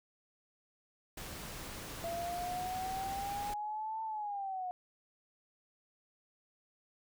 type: noise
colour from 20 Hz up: pink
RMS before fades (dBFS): -45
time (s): 1.17-3.54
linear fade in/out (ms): 5
type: exponential two-way sweep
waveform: sine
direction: up then down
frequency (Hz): 672 to 891 to 721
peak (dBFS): -36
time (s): 2.04-4.71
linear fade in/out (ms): 0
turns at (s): 4.03
effects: none